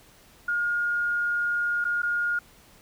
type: tone with dropouts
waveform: sine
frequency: 1425 Hz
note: F6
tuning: 34 cents sharp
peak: -23 dBFS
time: 0.48-2.39 s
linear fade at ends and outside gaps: 5 ms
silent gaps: 1.843-1.85 / 2.02-2.03 s
effects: pink hiss -55 dBFS RMS until 2.81 s